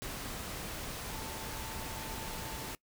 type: tone in noise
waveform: sine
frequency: 888 Hz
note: A5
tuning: 16 cents sharp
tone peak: -48 dBFS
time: 1.1-2.73 s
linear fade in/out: 0 ms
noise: pink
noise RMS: -41 dBFS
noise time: 0.02-2.75 s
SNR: -10 dB
effects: noise-tail reverb RT60 0.1 s tail -22 dB re dry